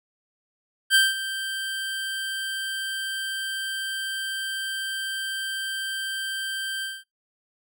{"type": "tone with ADSR envelope", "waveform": "25% pulse", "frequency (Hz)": 1568, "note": "G6", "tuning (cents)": 0, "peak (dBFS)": -10, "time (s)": [0.9, 7.04], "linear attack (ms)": 49, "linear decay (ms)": 190, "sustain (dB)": -14, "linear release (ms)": 210, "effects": ["noise-tail reverb RT60 0.2 s tail -26 dB re dry"]}